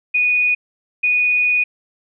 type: tone pair in turn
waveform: sine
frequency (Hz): 2471 / 2471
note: D#7 / D#7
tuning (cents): -13 / -13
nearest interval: unison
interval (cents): 0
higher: neither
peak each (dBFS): -13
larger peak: neither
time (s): 0.14-0.55 / 1.03-1.64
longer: second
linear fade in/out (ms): 10
effects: none